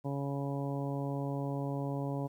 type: harmonic tone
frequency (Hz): 139.8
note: C#3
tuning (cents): +15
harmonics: 1 / 2 / 3 / 4 / 5 / 6 / 7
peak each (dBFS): -35 / -38 / -43 / -42 / -46 / -48 / -47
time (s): 0.04-2.28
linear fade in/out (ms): 20
effects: 11-bit